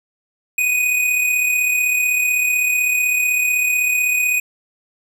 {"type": "tone with amplitude modulation", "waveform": "square", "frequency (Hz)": 2489, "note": "D#7", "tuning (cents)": 0, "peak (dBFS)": -14, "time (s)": [0.58, 4.4], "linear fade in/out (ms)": 5, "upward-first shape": "sine", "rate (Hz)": 35.9, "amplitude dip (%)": 40, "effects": []}